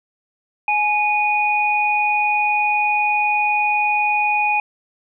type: tone pair together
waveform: sine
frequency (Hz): 840 / 2468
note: G#5 / D#7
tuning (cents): +19 / -15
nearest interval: octave + perfect fifth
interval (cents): 1866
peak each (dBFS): -18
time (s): 0.68-4.6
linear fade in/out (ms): 2
effects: none